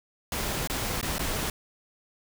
pink noise with dropouts, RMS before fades -30 dBFS, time 0.32-1.5 s, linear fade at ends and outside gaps 2 ms, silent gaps 0.674-0.698 / 1.013-1.028 / 1.183-1.193 s, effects none

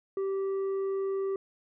triangle tone with tanh clipping, 388.9 Hz, G4, 14 cents flat, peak -29 dBFS, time 0.17-1.36 s, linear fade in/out 2 ms, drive 9 dB, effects none

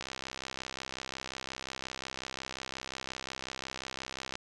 click train, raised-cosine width 0.2 ms, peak -20 dBFS, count 286, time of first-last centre 0.01-4.355 s, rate 65.6 Hz, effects resampled to 22050 Hz

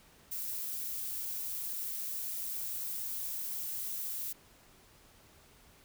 violet noise, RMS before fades -38 dBFS, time 0.31-4.33 s, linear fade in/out 10 ms, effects pink hiss -61 dBFS RMS until 5.84 s

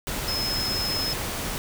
sine tone in noise, 5170 Hz, E8, 34 cents flat, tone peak -26 dBFS, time 0.28-1.13 s, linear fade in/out 0 ms, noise pink, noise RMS -30 dBFS, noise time 0.07-1.58 s, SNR +1 dB, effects none

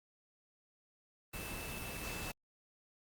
sine tone in noise, 2637 Hz, E7, in tune, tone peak -47 dBFS, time 1.33-2.32 s, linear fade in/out 10 ms, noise pink, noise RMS -43 dBFS, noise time 1.33-2.32 s, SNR -7 dB, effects Opus 32 kbps

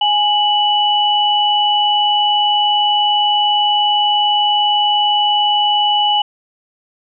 sine tone pair together, 831.3 / 2960 Hz, G#5 / F#7, +1 / 0 cents, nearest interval octave + minor seventh, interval 2199 cents, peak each -14 dBFS, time 0.01-6.22 s, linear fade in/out 5 ms, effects none

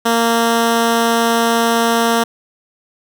10% pulse tone, 231 Hz, A#3, 16 cents flat, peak -4 dBFS, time 0.05-2.24 s, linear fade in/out 10 ms, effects none

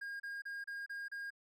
triangle tone bursts, 1622 Hz, G#6, 41 cents flat, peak -39 dBFS, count 6, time 0.01-1.305 s, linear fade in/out 10 ms, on 190 ms, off 31 ms, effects none

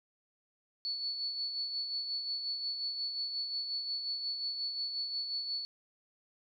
sine tone with tremolo, 4435 Hz, C#8, in tune, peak -32 dBFS, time 0.85-5.65 s, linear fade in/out 0 ms, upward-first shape sine, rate 5.6 Hz, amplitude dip 45%, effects none

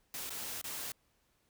white noise with dropouts, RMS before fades -41 dBFS, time 0.14-0.92 s, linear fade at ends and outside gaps 2 ms, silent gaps 0.295-0.304 / 0.615-0.641 s, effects pink hiss -74 dBFS RMS until 1.49 s

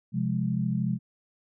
sine chord, F minor, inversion second, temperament equal with one note detuned, 130.44 / 174.61 / 207.7 Hz, C3 / F3 / Ab3, -5 / 0 / 0 cents, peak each -29 dBFS, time 0.12-0.99 s, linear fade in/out 50 ms, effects none

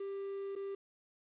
triangle tone with dropouts, 394.2 Hz, G4, 10 cents sharp, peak -36 dBFS, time 0-0.75 s, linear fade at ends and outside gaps 5 ms, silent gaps 0.554-0.561 s, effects resampled to 8000 Hz + 11-bit

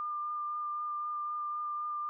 sine tone with vibrato, 1200 Hz, D6, 37 cents sharp, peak -33 dBFS, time 0-2.09 s, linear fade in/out 0 ms, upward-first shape triangle, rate 3.9 Hz, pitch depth 12 cents each way, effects none

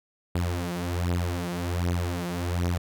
sawtooth beating tone pair, 86.9 / 88.2 Hz, F2 / F2, -8 / +18 cents, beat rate 1.3 Hz, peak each -25 dBFS, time 0.35-2.78 s, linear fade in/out 5 ms, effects none

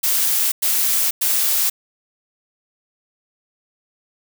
blue noise bursts, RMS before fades -18 dBFS, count 3, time 0.03-1.7 s, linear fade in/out 10 ms, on 490 ms, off 100 ms, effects none

